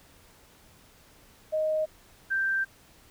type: tone pair in turn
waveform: sine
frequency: 623 / 1569.9 Hz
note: D#5 / G6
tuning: +2 / +2 cents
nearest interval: octave + major third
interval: 1600 cents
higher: second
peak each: -24 dBFS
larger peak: neither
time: 1.52-1.86 / 2.3-2.65 s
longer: second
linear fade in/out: 20 ms
effects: pink hiss -57 dBFS RMS until 3.1 s